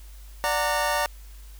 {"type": "chord", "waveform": "25% pulse", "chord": "D augmented", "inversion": "none", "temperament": "just", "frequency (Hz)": [587.3, 734.2, 917.7], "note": ["D5", "F#5", "A#5"], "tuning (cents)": [0, -14, -27], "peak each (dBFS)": [-23, -26, -22], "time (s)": [0.44, 1.06], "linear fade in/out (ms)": 0, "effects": ["added 50 Hz sine -41 dBFS peak until 1.59 s", "white hiss -54 dBFS RMS until 1.59 s"]}